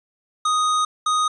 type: tone pair in turn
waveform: square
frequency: 1245 / 1245 Hz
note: D#6 / D#6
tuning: +1 / +1 cents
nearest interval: unison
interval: 0 cents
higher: neither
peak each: -18 dBFS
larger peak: neither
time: 0.45-0.85 / 1.06-1.28 s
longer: first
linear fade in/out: 5 ms
effects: resampled to 22050 Hz